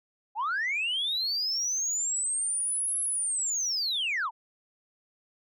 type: linear two-way sweep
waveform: sine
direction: up then down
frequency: 784 to 11000 to 822 Hz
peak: -25 dBFS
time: 0.35-4.31 s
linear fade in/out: 50 ms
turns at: 3 s
effects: tanh soft clip ceiling -24 dBFS